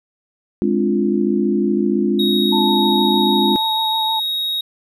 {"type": "chord", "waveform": "sine", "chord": "D half-diminished seventh", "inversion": "second", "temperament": "equal", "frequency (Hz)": [207.7, 261.6, 293.7, 349.2], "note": ["Ab3", "C4", "D4", "F4"], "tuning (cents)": [0, 0, 0, 0], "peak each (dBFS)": [-18, -22, -22, -19], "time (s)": [0.62, 3.56], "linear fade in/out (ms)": 0}
{"type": "tone", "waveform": "triangle", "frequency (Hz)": 3774, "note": "A#7", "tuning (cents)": 21, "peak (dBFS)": -17, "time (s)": [2.19, 4.61], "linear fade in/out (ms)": 5}
{"type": "tone with vibrato", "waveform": "sine", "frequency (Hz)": 881, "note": "A5", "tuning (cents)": 2, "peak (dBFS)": -19, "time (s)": [2.52, 4.2], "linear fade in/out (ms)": 10, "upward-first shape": "sine", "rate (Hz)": 6.4, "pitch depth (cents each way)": 22}
{"effects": []}